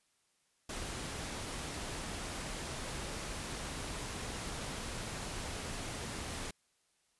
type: noise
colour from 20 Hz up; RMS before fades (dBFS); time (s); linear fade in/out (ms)
pink; -41; 0.69-6.51; 5
effects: white hiss -75 dBFS RMS until 7.19 s + resampled to 24000 Hz